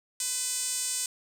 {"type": "tone with band-pass filter", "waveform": "5% pulse", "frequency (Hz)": 502, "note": "B4", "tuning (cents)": 28, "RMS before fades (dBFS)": -31, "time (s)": [0.2, 1.06], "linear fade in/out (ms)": 2, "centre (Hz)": 8800, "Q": 8.1, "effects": []}